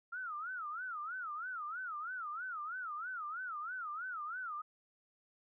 sine tone with vibrato, 1345 Hz, E6, 34 cents sharp, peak -39 dBFS, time 0.12-4.62 s, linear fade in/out 10 ms, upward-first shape sine, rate 3.1 Hz, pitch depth 220 cents each way, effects none

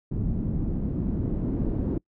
pink noise with low-pass filter sweep, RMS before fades -27 dBFS, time 0.11-1.98 s, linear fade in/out 5 ms, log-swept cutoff 200 to 310 Hz, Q 1.5, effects noise-tail reverb RT60 0.1 s tail -25 dB re dry

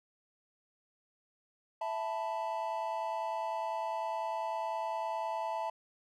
triangle chord, E suspended fourth, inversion none, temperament just, 659.3 / 879 / 988.9 Hz, E5 / A5 / B5, 0 / -2 / +2 cents, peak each -36 / -34 / -39 dBFS, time 1.81-5.7 s, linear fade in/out 5 ms, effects none

